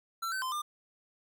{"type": "tone with pitch steps", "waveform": "square", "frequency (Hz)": [1347, 1533, 1034, 1199], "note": ["E6", "G6", "C6", "D6"], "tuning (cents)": [37, -39, -21, 36], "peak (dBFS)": -33, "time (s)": [0.22, 0.62], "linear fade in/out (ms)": 10, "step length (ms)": 100, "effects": []}